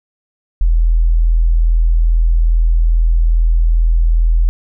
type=tone; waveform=sine; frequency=41.2 Hz; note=E1; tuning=in tune; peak=-8 dBFS; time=0.61-4.49 s; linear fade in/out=0 ms; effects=none